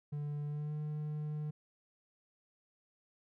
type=tone with pitch glide; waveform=triangle; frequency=146.83 to 150.96 Hz; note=D3 to D3; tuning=0 to +48 cents; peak=-34 dBFS; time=0.12-1.51 s; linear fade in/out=10 ms; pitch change=+48 cents; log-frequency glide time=0.47-0.72 s; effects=none